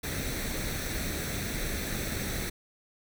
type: noise with comb filter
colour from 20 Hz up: pink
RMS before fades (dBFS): -33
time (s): 0.03-2.5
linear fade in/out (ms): 10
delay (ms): 0.5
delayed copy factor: +0.6
effects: none